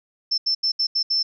sine tone bursts at uneven times, 5320 Hz, E8, 15 cents sharp, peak -18 dBFS, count 6, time 0.31-0.38 / 0.46-0.55 / 0.63-0.72 / 0.79-0.87 / 0.95-1.03 / 1.1-1.23 s, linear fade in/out 10 ms, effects none

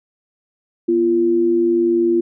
sine tone pair together, 242.9 / 343.9 Hz, B3 / F4, -29 / -27 cents, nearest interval tritone, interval 602 cents, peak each -22 / -13 dBFS, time 0.88-2.21 s, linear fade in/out 10 ms, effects none

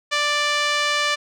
5% pulse tone with band-pass filter, 588 Hz, D5, 2 cents sharp, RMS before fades -21 dBFS, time 0.11-1.16 s, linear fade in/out 20 ms, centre 1500 Hz, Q 0.69, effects none

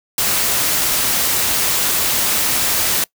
white noise, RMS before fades -17 dBFS, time 0.18-3.04 s, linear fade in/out 2 ms, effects noise-tail reverb RT60 0.1 s tail -23 dB re dry

